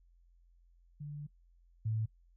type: tone pair in turn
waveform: sine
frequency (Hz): 146.83 / 110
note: D3 / A2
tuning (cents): 0 / 0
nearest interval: perfect fourth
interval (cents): 500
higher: first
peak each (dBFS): -40 / -31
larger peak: second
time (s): 1-1.27 / 1.85-2.06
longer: first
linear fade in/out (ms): 10
effects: noise-tail reverb RT60 0.1 s tail -22 dB re dry + added 43 Hz sine -62 dBFS peak until 2.36 s